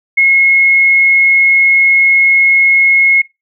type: tone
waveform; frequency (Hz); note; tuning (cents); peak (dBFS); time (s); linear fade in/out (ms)
sine; 2168; C#7; -39; -5; 0.17-3.22; 10
effects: noise-tail reverb RT60 0.2 s tail -19 dB re dry